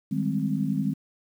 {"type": "chord", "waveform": "sine", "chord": "Ab major seventh", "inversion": "second", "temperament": "equal", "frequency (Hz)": [155.56, 196, 207.7, 261.6], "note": ["Eb3", "G3", "Ab3", "C4"], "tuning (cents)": [0, 0, 0, 0], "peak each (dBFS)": -29, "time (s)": [0.11, 0.94], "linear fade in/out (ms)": 10, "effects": ["9-bit"]}